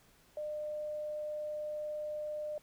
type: tone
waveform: sine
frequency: 603 Hz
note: D5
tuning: 46 cents sharp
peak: -36 dBFS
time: 0.37-2.58 s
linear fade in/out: 2 ms
effects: pink hiss -65 dBFS RMS until 2.62 s